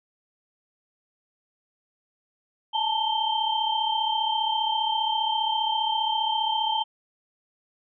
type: tone cluster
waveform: sine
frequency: 863 / 898 / 3135 Hz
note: A5 / A5 / G7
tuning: -34 / +35 / -1 cents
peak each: -27 dBFS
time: 2.73-6.84 s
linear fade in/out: 20 ms
effects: none